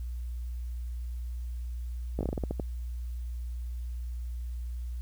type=slowing click train; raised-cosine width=2 ms; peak=-18 dBFS; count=10; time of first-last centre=2.19-2.598 s; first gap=18 ms; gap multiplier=1.22; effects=added 60 Hz sine -33 dBFS peak until 5.01 s + white hiss -63 dBFS RMS until 5.01 s

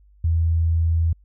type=tone; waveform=sine; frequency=82.41 Hz; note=E2; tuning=in tune; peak=-16 dBFS; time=0.24-1.13 s; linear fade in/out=5 ms; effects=added 50 Hz sine -50 dBFS peak until 1.24 s

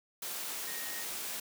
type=tone in noise; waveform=sine; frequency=1864.7 Hz; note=A#6; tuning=in tune; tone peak=-45 dBFS; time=0.67-1.04 s; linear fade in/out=5 ms; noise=white; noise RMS=-39 dBFS; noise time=0.22-1.4 s; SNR=-9 dB; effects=high-pass 200 Hz 12 dB/octave

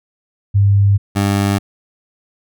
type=tone pair in turn; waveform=sine / 20% pulse; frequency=100 / 100 Hz; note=G2 / G2; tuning=+35 / +35 cents; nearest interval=unison; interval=0 cents; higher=neither; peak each=-8 dBFS; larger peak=neither; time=0.54-0.98 / 1.15-1.59 s; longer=neither; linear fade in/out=20 ms; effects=none

